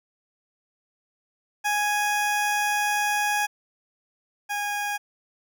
20% pulse tone pair in turn, 830.6 / 822 Hz, G#5 / G#5, 0 / -18 cents, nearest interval unison, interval 18 cents, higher first, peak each -17 / -21 dBFS, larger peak first, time 1.64-3.47 / 4.49-4.98 s, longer first, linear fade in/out 20 ms, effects none

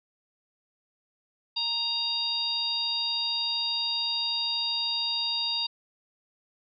harmonic tone with a mistuned harmonic, 933 Hz, A#5, 1 cent sharp, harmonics 1 / 3 / 4 / 5, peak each -39 / -36 / -29 / -30 dBFS, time 1.56-5.67 s, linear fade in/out 10 ms, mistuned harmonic 5, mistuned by +29 cents, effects none

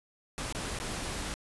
pink noise with dropouts, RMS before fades -36 dBFS, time 0.38-1.34 s, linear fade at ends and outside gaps 0 ms, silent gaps 0.525-0.549 / 0.788-0.8 s, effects resampled to 24000 Hz

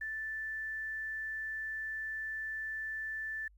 sine tone with quantisation, 1760 Hz, A6, in tune, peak -36 dBFS, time 0.01-3.48 s, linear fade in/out 5 ms, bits 11, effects added 50 Hz sine -59 dBFS peak until 3.57 s

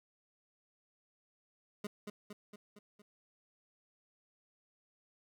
25% pulse tone with echo, 207.1 Hz, G#3, 5 cents flat, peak -34 dBFS, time 1.84-1.87 s, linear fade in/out 5 ms, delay 230 ms, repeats 5, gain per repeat -4 dB, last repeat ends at 3.02 s, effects none

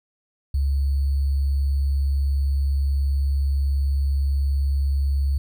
sine tone with sample-and-hold, 69.3 Hz, C#2, in tune, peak -18 dBFS, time 0.54-5.38 s, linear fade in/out 5 ms, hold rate 4410 Hz, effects none

